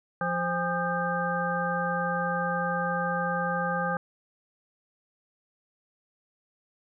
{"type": "harmonic tone with a mistuned harmonic", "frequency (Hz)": 174.61, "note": "F3", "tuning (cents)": 0, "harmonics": [1, 3, 5, 7, 9], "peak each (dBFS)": [-32, -32, -32, -32, -32], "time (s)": [0.21, 3.97], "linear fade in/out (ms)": 2, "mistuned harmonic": 5, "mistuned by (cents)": -120, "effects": []}